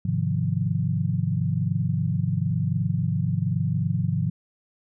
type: chord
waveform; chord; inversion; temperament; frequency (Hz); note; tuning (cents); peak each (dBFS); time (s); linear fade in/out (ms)
sine; F minor seventh; first; equal with one note detuned; 103.83 / 130.81 / 153.6 / 174.61; Ab2 / C3 / Eb3 / F3; 0 / 0 / -22 / 0; -27; 0.05-4.3; 5
effects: none